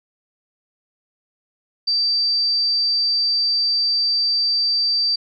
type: tone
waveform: sine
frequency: 4660 Hz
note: D8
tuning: 14 cents flat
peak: -16 dBFS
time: 1.87-5.16 s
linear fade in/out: 10 ms
effects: none

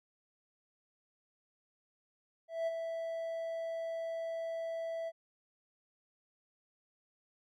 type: tone with ADSR envelope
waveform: triangle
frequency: 659.3 Hz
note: E5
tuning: in tune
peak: -28 dBFS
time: 2.48-5.12 s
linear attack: 190 ms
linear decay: 28 ms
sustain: -6 dB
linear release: 44 ms
effects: none

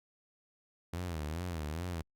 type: tone with vibrato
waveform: sawtooth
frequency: 82 Hz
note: E2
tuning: 9 cents flat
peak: -32 dBFS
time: 0.93-2.02 s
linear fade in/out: 5 ms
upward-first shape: sine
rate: 2.4 Hz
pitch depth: 170 cents each way
effects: Opus 48 kbps

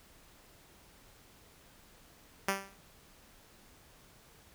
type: tone with exponential decay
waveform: 5% pulse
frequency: 195.5 Hz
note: G3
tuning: 4 cents flat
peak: -15 dBFS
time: 2.48-2.77 s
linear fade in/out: 5 ms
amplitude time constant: 61 ms
effects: pink hiss -60 dBFS RMS until 4.54 s

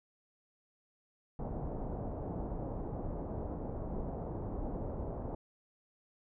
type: low-pass noise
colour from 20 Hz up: pink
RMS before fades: -39 dBFS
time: 1.39-5.35 s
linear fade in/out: 2 ms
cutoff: 780 Hz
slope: 24 dB/octave
effects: none

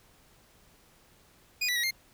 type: tone with pitch steps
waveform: 25% pulse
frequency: 2467 / 1965 / 1905 / 2115 Hz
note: D#7 / B6 / A#6 / C7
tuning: -15 / -9 / +37 / +18 cents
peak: -23 dBFS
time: 1.61-1.91 s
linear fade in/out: 10 ms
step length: 75 ms
effects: pink hiss -61 dBFS RMS until 2.13 s

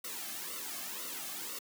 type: noise with flanger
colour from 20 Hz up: white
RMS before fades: -41 dBFS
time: 0.04-1.59 s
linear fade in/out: 5 ms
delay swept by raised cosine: 1.2 to 2.14 ms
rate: 2 Hz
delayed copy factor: -0.8
effects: high-pass 200 Hz 12 dB/octave

